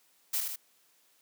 blue noise with echo, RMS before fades -30 dBFS, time 0.33-0.41 s, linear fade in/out 10 ms, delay 75 ms, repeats 2, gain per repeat -4 dB, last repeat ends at 0.56 s, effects white hiss -67 dBFS RMS until 1.21 s + high-pass 200 Hz 12 dB/octave

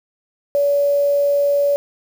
sine tone with quantisation, 570 Hz, C#5, 48 cents sharp, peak -13 dBFS, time 0.55-1.76 s, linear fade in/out 0 ms, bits 6, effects none

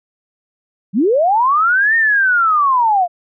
sine linear two-way sweep, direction up then down, 167.3 to 1847 to 677 Hz, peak -10 dBFS, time 0.93-3.08 s, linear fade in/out 50 ms, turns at 1.96 s, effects none

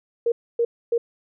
sine tone bursts, 468.5 Hz, A#4, 9 cents sharp, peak -17 dBFS, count 3, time 0.26-0.98 s, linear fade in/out 5 ms, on 60 ms, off 270 ms, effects none

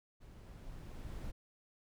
brown noise with level ramp, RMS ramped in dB -54 to -43 dBFS, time 0.2-1.32 s, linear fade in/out 20 ms, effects none

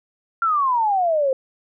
sine exponential sweep, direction down, 1387 to 516 Hz, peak -16 dBFS, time 0.42-1.33 s, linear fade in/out 2 ms, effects none

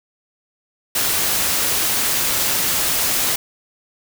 white noise, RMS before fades -19 dBFS, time 0.95-3.36 s, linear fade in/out 5 ms, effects none

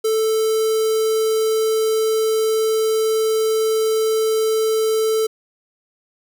square tone with notch filter, 440.2 Hz, A4, 1 cent sharp, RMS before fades -18 dBFS, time 0.04-5.27 s, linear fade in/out 10 ms, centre 1900 Hz, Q 0.68, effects none

